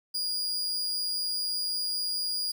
40% pulse tone with amplitude modulation, 4861 Hz, D#8, 41 cents flat, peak -26 dBFS, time 0.14-2.52 s, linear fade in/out 10 ms, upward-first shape sine, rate 104 Hz, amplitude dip 25%, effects 10-bit

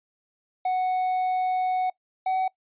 triangle tone pair in turn, 740 / 752.5 Hz, F#5 / F#5, 0 / +29 cents, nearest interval unison, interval 29 cents, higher second, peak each -20 dBFS, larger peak neither, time 0.65-1.9 / 2.26-2.48 s, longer first, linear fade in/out 5 ms, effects noise-tail reverb RT60 0.1 s tail -22 dB re dry + resampled to 8000 Hz

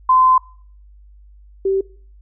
sine tone pair in turn, 1029 / 387.2 Hz, C6 / G4, -29 / -21 cents, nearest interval octave + perfect fourth, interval 1692 cents, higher first, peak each -9 / -14 dBFS, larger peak first, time 0.09-0.38 / 1.65-1.81 s, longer first, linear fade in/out 5 ms, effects noise-tail reverb RT60 0.5 s tail -22 dB re dry + added 50 Hz sine -42 dBFS peak until 2.21 s

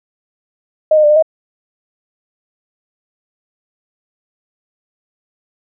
sine tone with pitch steps, 622 / 612 / 593 / 604 / 634 Hz, D#5 / D#5 / D5 / D5 / D#5, -1 / -29 / +17 / +48 / +32 cents, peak -6 dBFS, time 0.91-1.225 s, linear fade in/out 5 ms, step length 63 ms, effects none

